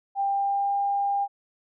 sine tone with pitch glide, 793 to 801.3 Hz, G5 to G5, +20 to +38 cents, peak -22 dBFS, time 0.15-1.28 s, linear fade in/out 50 ms, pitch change +18 cents, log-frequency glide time 0.26-0.75 s, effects none

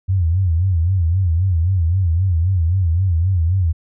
sine tone with vibrato, 88.3 Hz, F2, 20 cents sharp, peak -13 dBFS, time 0.08-3.73 s, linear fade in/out 20 ms, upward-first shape sine, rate 3.8 Hz, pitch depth 160 cents each way, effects none

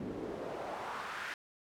pink noise with band-pass filter sweep, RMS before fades -41 dBFS, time 0-1.34 s, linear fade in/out 2 ms, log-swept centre 270 to 1800 Hz, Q 1.9, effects none

